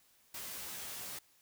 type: noise with comb filter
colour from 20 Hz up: white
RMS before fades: -44 dBFS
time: 0.34-1.19 s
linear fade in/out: 5 ms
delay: 15 ms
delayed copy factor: +0.85
effects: white hiss -68 dBFS RMS until 1.41 s